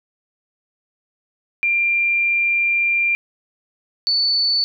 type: tone pair in turn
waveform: sine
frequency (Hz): 2382 / 4482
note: D7 / C#8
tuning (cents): +24 / +18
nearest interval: major seventh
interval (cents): 1094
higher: second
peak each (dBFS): -15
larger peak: neither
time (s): 1.63-3.15 / 4.07-4.64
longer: first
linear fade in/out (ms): 0
effects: none